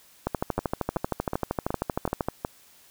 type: two click trains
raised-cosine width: 1 ms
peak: -13 / -11 dBFS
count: 6 / 27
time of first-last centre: 0.59-2.449 / 0.27-2.286 s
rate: 2.69 / 12.9 Hz
effects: white hiss -56 dBFS RMS until 2.9 s